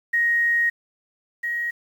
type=tone pair in turn; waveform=sine; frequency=1876 / 1891.2 Hz; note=A#6 / A#6; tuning=+11 / +24 cents; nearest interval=unison; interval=13 cents; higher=second; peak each=-17 / -23 dBFS; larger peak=first; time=0.13-0.7 / 1.43-1.71 s; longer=first; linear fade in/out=10 ms; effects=8-bit